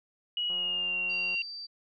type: tone with pitch glide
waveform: sine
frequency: 2910 to 2759 Hz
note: F#7 to F7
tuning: -29 to -22 cents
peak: -28 dBFS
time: 0.37-1.42 s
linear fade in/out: 2 ms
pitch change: -93 cents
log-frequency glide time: 0.5-0.98 s
type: click train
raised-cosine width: 1 ms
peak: -37 dBFS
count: 154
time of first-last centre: 0.5-1.345 s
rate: 181 Hz
type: tone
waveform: sine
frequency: 4657 Hz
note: D8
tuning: 15 cents flat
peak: -38 dBFS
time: 1.09-1.67 s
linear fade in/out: 20 ms
effects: none